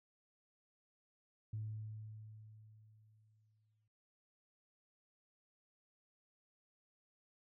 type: tone with exponential decay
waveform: sine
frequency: 108.2 Hz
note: A2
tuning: 29 cents flat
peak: -38 dBFS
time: 1.53-3.88 s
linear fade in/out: 5 ms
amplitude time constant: 510 ms
effects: tanh soft clip ceiling -34 dBFS